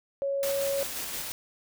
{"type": "tone", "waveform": "sine", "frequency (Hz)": 554.4, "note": "C#5", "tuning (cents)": 0, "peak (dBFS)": -26, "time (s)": [0.22, 0.83], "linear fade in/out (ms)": 0}
{"type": "noise with tremolo", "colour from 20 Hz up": "white", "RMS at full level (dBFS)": -34, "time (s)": [0.43, 1.32], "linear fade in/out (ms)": 0, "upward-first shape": "square", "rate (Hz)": 5.7, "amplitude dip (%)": 25}
{"effects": []}